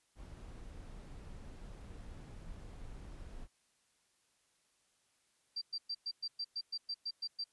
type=noise; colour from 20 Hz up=brown; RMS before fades=-49 dBFS; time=0.15-3.48 s; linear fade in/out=50 ms
type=tone bursts; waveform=sine; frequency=4699 Hz; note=D8; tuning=in tune; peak=-36 dBFS; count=12; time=5.56-7.442 s; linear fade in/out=10 ms; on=56 ms; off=110 ms
effects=white hiss -75 dBFS RMS until 7.52 s + resampled to 24000 Hz